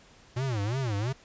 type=tone with vibrato; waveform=square; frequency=116.54 Hz; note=A#2; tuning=in tune; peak=-28 dBFS; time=0.36-1.13 s; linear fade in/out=10 ms; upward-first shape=sine; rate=2.9 Hz; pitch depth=270 cents each way; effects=pink hiss -56 dBFS RMS until 1.24 s + resampled to 16000 Hz